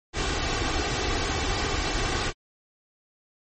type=noise with comb filter; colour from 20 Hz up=pink; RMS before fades=-26 dBFS; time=0.13-2.33 s; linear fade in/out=50 ms; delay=2.6 ms; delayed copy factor=+0.55; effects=low-pass 7000 Hz 12 dB/octave + MP3 32 kbps